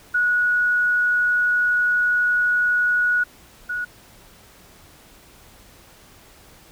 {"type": "tone pair in turn", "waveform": "sine", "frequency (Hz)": [1461, 1461], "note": ["F#6", "F#6"], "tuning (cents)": [-22, -22], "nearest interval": "unison", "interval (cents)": 0, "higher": "neither", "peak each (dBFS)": [-16, -23], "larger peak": "first", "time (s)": [[0.14, 3.24], [3.69, 3.85]], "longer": "first", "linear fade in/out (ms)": 10, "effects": ["pink hiss -49 dBFS RMS until 6.71 s"]}